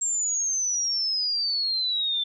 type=exponential sweep; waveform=sine; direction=down; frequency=7500 to 3520 Hz; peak=-23 dBFS; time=0.01-2.24 s; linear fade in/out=10 ms; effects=none